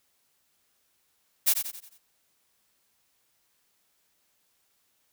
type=noise with echo; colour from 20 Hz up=blue; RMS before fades=-21 dBFS; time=1.46-1.54 s; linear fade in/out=20 ms; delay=89 ms; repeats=5; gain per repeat=-7 dB; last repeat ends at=1.985 s; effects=white hiss -71 dBFS RMS until 5.12 s